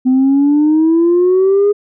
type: exponential sweep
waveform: sine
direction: up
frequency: 253.7 to 415.3 Hz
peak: -6 dBFS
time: 0.05-1.73 s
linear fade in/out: 20 ms
effects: tanh soft clip ceiling -5 dBFS

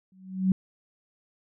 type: tone with exponential growth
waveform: sine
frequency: 188.2 Hz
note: F#3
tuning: 30 cents sharp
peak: -16 dBFS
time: 0.12-0.52 s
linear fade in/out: 2 ms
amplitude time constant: 85 ms
effects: none

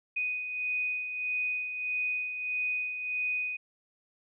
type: beating tone pair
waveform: sine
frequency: 2489 / 2490.6 Hz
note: D#7 / D#7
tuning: 0 / +1 cents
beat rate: 1.6 Hz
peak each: -39 / -30 dBFS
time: 0.16-3.57 s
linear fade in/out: 10 ms
effects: none

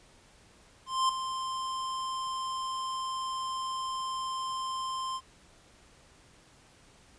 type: tone with ADSR envelope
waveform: square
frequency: 1046.5 Hz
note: C6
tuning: in tune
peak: -23 dBFS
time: 0.86-5.21 s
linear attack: 230 ms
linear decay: 5 ms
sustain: -10 dB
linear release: 52 ms
effects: pink hiss -59 dBFS RMS until 7.18 s + resampled to 22050 Hz

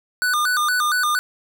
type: tone with vibrato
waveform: square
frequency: 1341 Hz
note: E6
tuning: 29 cents sharp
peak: -18 dBFS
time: 0.22-1.19 s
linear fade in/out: 0 ms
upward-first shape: square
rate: 4.3 Hz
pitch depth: 180 cents each way
effects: none

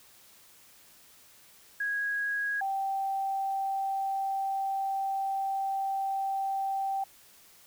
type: tone pair in turn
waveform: sine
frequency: 1652 / 779.6 Hz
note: G#6 / G5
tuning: -10 / -10 cents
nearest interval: octave + minor second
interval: 1300 cents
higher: first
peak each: -28 dBFS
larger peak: neither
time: 1.8-2.61 / 2.61-7.04 s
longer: second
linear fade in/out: 5 ms
effects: white hiss -57 dBFS RMS until 7.66 s

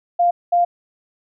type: tone bursts at uneven times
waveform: sine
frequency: 698.5 Hz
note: F5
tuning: in tune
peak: -12 dBFS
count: 2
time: 0.19-0.31 / 0.52-0.65 s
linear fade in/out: 10 ms
effects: none

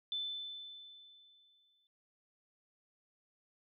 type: tone with exponential decay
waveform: sine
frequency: 3520 Hz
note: A7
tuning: in tune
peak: -34 dBFS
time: 0.12-1.87 s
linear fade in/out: 1 ms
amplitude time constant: 380 ms
effects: none

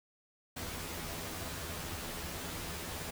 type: noise with comb filter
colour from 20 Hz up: pink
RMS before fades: -41 dBFS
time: 0.56-3.11 s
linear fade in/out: 10 ms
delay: 12 ms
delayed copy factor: +0.7
effects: none

